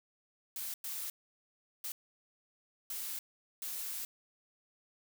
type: noise bursts at uneven times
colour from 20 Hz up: blue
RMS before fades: -40 dBFS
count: 5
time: 0.56-0.74 / 0.84-1.1 / 1.84-1.92 / 2.9-3.19 / 3.62-4.05 s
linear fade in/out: 2 ms
effects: none